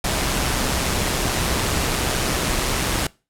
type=noise with amplitude modulation; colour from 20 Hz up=pink; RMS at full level=-20 dBFS; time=0.04-3.07 s; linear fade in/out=5 ms; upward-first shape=sine; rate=130 Hz; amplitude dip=35%; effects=noise-tail reverb RT60 0.3 s tail -23 dB re dry + low-pass 12000 Hz 12 dB/octave